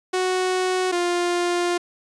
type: tone pair in turn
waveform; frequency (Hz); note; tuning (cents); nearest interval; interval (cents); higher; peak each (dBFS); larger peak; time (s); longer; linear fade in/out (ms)
sawtooth; 369.5 / 350.8; F#4 / F4; -2 / +8; minor second; 90; first; -16; neither; 0.13-0.92 / 0.92-1.78; second; 10
effects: resampled to 22050 Hz